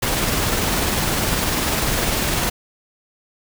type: noise with tremolo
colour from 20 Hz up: pink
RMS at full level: -19 dBFS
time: 0.02-2.5 s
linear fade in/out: 10 ms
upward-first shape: sine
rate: 20 Hz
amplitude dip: 30%
effects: none